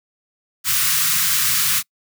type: band-stop noise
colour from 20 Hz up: white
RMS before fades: -18 dBFS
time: 0.64-1.83 s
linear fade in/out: 50 ms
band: 180 to 1100 Hz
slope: 48 dB/octave
effects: noise-tail reverb RT60 0.1 s tail -26 dB re dry + high-pass 100 Hz 12 dB/octave